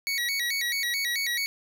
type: tone with vibrato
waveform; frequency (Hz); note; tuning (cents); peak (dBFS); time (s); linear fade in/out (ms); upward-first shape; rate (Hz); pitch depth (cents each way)
25% pulse; 2067; C7; -22; -22; 0.07-1.46; 0; square; 4.6; 130
effects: none